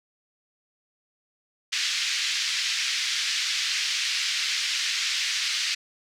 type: band-pass noise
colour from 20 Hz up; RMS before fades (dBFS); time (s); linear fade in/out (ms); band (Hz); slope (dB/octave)
white; -27; 1.72-5.75; 10; 1800 to 5500; 24
effects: none